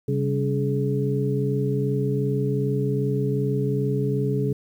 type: tone cluster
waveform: sine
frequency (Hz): 134.2 / 196.8 / 282.9 / 422.7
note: C3 / G3 / C#4 / G#4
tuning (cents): +44 / +7 / +35 / +31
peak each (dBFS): -23 / -29 / -30 / -26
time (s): 0.08-4.53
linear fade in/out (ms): 5
effects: 9-bit